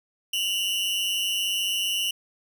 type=tone pair together; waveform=40% pulse; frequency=2794 / 2987 Hz; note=F7 / F#7; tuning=0 / +16 cents; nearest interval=minor second; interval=116 cents; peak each=-26 dBFS; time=0.33-2.11 s; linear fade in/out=5 ms; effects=none